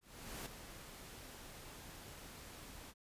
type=noise with ADSR envelope; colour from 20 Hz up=pink; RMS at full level=-45 dBFS; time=0.01-2.94 s; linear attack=450 ms; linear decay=7 ms; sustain=-8 dB; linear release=51 ms; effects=resampled to 32000 Hz